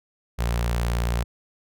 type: tone with notch filter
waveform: sawtooth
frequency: 58.6 Hz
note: A#1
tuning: 10 cents sharp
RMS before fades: -24 dBFS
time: 0.38-1.24 s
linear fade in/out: 20 ms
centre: 290 Hz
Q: 1.2
effects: none